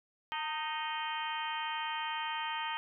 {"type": "harmonic tone with a mistuned harmonic", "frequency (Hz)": 311.1, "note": "D#4", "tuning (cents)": 0, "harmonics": [3, 4, 5, 6, 7, 8, 9, 10], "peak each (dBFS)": [-37, -42, -46, -43, -47, -45, -49, -42], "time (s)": [0.32, 2.77], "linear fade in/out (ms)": 0, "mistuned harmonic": 3, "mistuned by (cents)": -39, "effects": []}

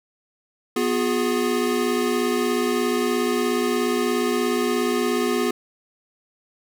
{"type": "chord", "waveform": "square", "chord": "F diminished", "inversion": "second", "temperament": "equal with one note detuned", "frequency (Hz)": [246.9, 358.4, 415.3], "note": ["Cb4", "F4", "Ab4"], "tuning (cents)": [0, 45, 0], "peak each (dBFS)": -25, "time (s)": [0.76, 5.51], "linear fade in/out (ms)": 5, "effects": []}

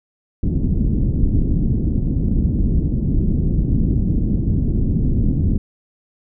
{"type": "low-pass noise", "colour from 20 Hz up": "pink", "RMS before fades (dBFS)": -17, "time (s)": [0.43, 5.58], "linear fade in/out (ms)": 5, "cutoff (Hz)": 280, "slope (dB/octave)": 24, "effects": []}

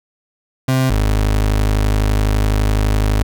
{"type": "tone pair in turn", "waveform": "30% pulse", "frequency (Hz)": [130.81, 51.91], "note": ["C3", "G#1"], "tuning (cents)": [0, 0], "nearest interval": "octave + major third", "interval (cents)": 1600, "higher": "first", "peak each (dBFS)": -10, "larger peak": "neither", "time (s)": [[0.68, 0.9], [0.9, 3.23]], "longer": "second", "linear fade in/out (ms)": 5, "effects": []}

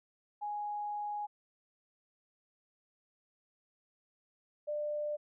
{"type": "tone pair in turn", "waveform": "sine", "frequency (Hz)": [830.6, 595.6], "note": ["G#5", "D5"], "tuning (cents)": [0, 24], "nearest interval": "tritone", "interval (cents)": 576, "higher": "first", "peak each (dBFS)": [-35, -33], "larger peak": "second", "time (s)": [[0.41, 1.27], [4.67, 5.17]], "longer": "first", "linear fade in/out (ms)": 20, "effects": []}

